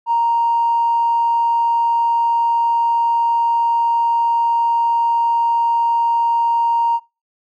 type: tone with tanh clipping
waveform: triangle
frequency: 932.3 Hz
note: A#5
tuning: in tune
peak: -13 dBFS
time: 0.06-7 s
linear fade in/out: 50 ms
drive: 4 dB
effects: noise-tail reverb RT60 0.3 s tail -25 dB re dry